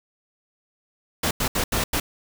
pink noise bursts at uneven times, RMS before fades -23 dBFS, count 5, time 1.23-1.31 / 1.4-1.48 / 1.55-1.64 / 1.72-1.84 / 1.93-2 s, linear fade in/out 5 ms, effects none

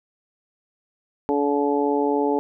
harmonic tone, 143.4 Hz, D3, 41 cents flat, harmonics 2 / 3 / 4 / 5 / 6, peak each -23 / -22 / -29 / -32 / -25 dBFS, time 1.29-2.39 s, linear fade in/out 0 ms, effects none

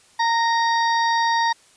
harmonic tone with a mistuned harmonic, 932.3 Hz, A#5, in tune, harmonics 1 / 2 / 4 / 5 / 6, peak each -18 / -24 / -30 / -32 / -34 dBFS, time 0.19-1.53 s, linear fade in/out 10 ms, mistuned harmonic 1, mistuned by -20 cents, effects white hiss -54 dBFS RMS until 1.76 s + resampled to 22050 Hz

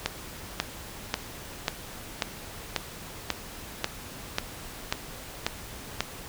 click train, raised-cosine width 0.2 ms, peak -7 dBFS, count 12, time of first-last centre 0.06-6.006 s, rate 1.85 Hz, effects pink hiss -42 dBFS RMS until 6.28 s

